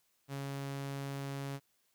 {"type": "tone", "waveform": "sawtooth", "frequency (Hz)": 138.59, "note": "C#3", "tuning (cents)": 0, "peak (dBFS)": -34, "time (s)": [0.28, 1.6], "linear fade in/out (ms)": 50, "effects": ["white hiss -75 dBFS RMS until 1.94 s"]}